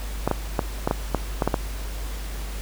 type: clicks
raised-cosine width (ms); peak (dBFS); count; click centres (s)
1; -6; 9; 0.276 / 0.313 / 0.592 / 0.875 / 0.911 / 1.147 / 1.422 / 1.476 / 1.542
effects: added 50 Hz sine -29 dBFS peak until 2.61 s + pink hiss -39 dBFS RMS until 2.61 s